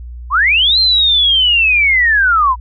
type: linear two-way sweep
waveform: sine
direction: up then down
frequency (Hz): 958 to 4186 to 958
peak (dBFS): -8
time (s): 0.3-2.56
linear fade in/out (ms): 50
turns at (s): 0.79
effects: added 60 Hz sine -26 dBFS peak until 2.6 s